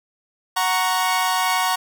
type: chord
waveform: sawtooth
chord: F# major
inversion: none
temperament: equal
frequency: 740 / 932.3 / 1108.7 Hz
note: F#5 / A#5 / C#6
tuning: 0 / 0 / 0 cents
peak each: -19 dBFS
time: 0.56-1.76 s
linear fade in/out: 10 ms
effects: none